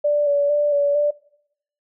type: tone with vibrato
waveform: sine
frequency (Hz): 580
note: D5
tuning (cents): -22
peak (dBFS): -15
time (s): 0.04-1.11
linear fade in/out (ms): 10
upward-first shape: square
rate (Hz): 2.2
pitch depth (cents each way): 22
effects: noise-tail reverb RT60 0.7 s tail -22 dB re dry